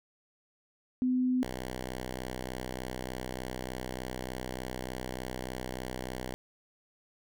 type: tone pair in turn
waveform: sine / 5% pulse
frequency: 253.4 / 63.35 Hz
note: B3 / B1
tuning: +45 / +45 cents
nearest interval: 2 octaves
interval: 2400 cents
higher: first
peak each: -25 dBFS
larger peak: neither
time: 1.02-1.43 / 1.43-6.34 s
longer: second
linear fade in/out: 0 ms
effects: none